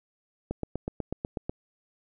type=click train; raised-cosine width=2 ms; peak=-17 dBFS; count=9; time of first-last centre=0.51-1.495 s; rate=8.12 Hz; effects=none